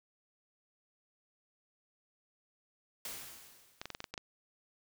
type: noise with exponential decay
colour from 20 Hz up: white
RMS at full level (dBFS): -41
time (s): 3.05-4.11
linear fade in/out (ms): 2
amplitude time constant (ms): 230
type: clicks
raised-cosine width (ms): 0.2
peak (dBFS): -23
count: 8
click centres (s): 3.815 / 3.856 / 3.903 / 3.949 / 4.004 / 4.042 / 4.14 / 4.178
effects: none